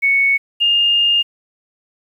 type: tone pair in turn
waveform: sine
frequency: 2217 / 2823 Hz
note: C#7 / F7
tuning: 0 / +18 cents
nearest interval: major third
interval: 418 cents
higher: second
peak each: -11 dBFS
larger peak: neither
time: 0.02-0.38 / 0.6-1.23 s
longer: second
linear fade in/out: 20 ms
effects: 8-bit